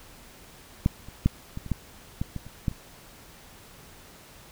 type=clicks; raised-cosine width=5 ms; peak=-8 / -30 / -7 / -21 / -26 / -12 / -15 / -20 / -30 / -12 / -28 dBFS; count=11; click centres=0.861 / 1.086 / 1.26 / 1.574 / 1.663 / 1.717 / 2.215 / 2.363 / 2.466 / 2.682 / 2.714 s; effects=pink hiss -50 dBFS RMS until 4.51 s